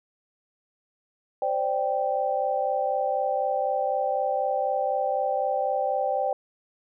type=chord; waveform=sine; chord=C suspended second; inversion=none; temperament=equal; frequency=523.3 / 587.3 / 784 Hz; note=C5 / D5 / G5; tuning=0 / 0 / 0 cents; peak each=-28 / -28 / -26 dBFS; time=1.42-6.33 s; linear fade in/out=2 ms; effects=none